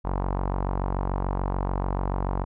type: tone with low-pass filter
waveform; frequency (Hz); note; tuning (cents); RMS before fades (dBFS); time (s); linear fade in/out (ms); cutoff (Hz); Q
sawtooth; 46.89; F#1; +24; -27; 0.04-2.45; 20; 970; 3.1
effects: none